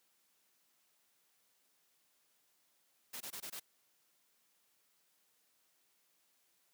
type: noise bursts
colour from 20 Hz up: white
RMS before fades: -45 dBFS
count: 5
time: 3.13-3.599 s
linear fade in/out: 10 ms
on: 77 ms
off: 21 ms
effects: white hiss -75 dBFS RMS until 6.73 s + high-pass 150 Hz 12 dB/octave